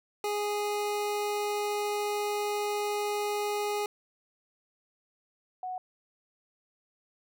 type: tone pair in turn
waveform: 25% pulse / sine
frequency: 414.3 / 738.2 Hz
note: G#4 / F#5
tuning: -4 / -4 cents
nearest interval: minor seventh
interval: 1000 cents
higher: second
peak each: -25 / -33 dBFS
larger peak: first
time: 0.24-3.86 / 5.63-5.78 s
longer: first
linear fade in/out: 2 ms
effects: none